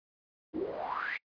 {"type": "noise with band-pass filter sweep", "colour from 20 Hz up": "pink", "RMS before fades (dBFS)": -36, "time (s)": [0.53, 1.18], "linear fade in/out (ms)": 20, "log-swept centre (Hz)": [280, 2300], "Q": 9.5, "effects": ["noise-tail reverb RT60 0.1 s tail -26 dB re dry", "resampled to 11025 Hz"]}